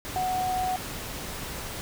sine tone in noise, 740 Hz, F#5, in tune, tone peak -25 dBFS, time 0.16-0.76 s, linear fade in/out 0 ms, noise pink, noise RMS -36 dBFS, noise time 0.05-1.81 s, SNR +8 dB, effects none

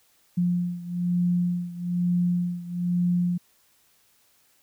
sine beating tone pair, 176 / 177.1 Hz, F3 / F3, +14 / +24 cents, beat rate 1.1 Hz, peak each -24 / -27 dBFS, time 0.37-3.38 s, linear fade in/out 10 ms, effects white hiss -63 dBFS RMS until 4.62 s

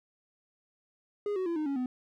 triangle tone with pitch steps, 412 / 373.5 / 338.5 / 306.9 / 278.2 / 252.2 Hz, G#4 / F#4 / E4 / D#4 / C#4 / B3, -14 / +16 / +46 / -24 / +6 / +36 cents, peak -27 dBFS, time 1.26-1.86 s, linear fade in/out 2 ms, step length 100 ms, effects none

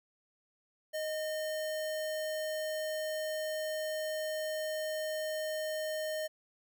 sine tone with sample-and-hold, 622.3 Hz, D#5, in tune, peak -33 dBFS, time 0.93-6.28 s, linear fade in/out 20 ms, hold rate 2450 Hz, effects none

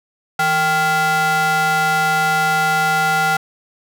square ring-modulated tone, 309.1 Hz, D#4, 11 cents flat, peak -12 dBFS, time 0.39-3.37 s, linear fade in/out 5 ms, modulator 1090 Hz, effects none

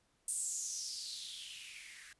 violet noise with band-pass filter sweep, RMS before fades -43 dBFS, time 0.28-2.13 s, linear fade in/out 2 ms, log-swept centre 8900 to 1700 Hz, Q 5.8, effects pink hiss -75 dBFS RMS until 2.19 s + resampled to 24000 Hz

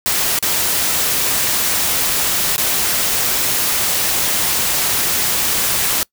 white noise with dropouts, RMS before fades -17 dBFS, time 0.06-6.03 s, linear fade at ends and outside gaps 0 ms, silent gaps 0.388-0.426 / 2.562-2.58 s, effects noise-tail reverb RT60 0.1 s tail -24 dB re dry

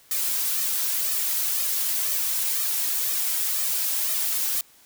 blue noise with flanger, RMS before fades -25 dBFS, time 0.11-4.61 s, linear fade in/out 2 ms, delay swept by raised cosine 1.6 to 3.2 ms, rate 2 Hz, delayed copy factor +0.7, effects white hiss -55 dBFS RMS until 4.85 s

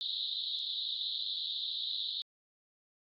pink band-pass noise, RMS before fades -37 dBFS, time 0.01-2.22 s, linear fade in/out 0 ms, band 3500 to 4100 Hz, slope 96 dB/octave, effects AAC 64 kbps

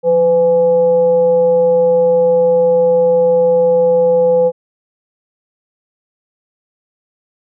sine tone with frequency modulation, 505 Hz, B4, 39 cents sharp, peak -8 dBFS, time 0.03-4.52 s, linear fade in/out 50 ms, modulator 328 Hz, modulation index 0.31, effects none

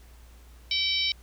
harmonic tone, 767 Hz, G5, 38 cents flat, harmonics 3 / 4 / 5 / 6 / 7, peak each -31 / -30 / -28 / -33 / -31 dBFS, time 0.71-1.12 s, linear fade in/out 2 ms, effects added 59 Hz sine -48 dBFS peak until 1.22 s + pink hiss -58 dBFS RMS until 1.22 s

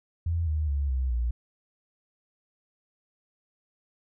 sine tone with pitch steps, 83.9 / 76.94 / 70.55 / 64.7 / 59.33 Hz, E2 / D#2 / C#2 / C2 / A#1, +31 / -19 / +31 / -19 / +31 cents, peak -24 dBFS, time 0.26-1.31 s, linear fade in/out 5 ms, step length 210 ms, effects none

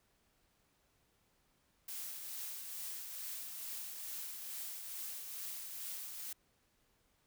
blue noise with tremolo, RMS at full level -43 dBFS, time 1.88-6.33 s, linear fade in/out 5 ms, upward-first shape triangle, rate 2.3 Hz, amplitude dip 40%, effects pink hiss -75 dBFS RMS until 7.26 s

